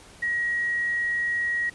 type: tone with quantisation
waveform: sine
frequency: 1900 Hz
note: A#6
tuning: 33 cents sharp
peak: -23 dBFS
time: 0.22-1.7 s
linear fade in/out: 10 ms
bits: 8
effects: pink hiss -49 dBFS RMS until 1.74 s + resampled to 24000 Hz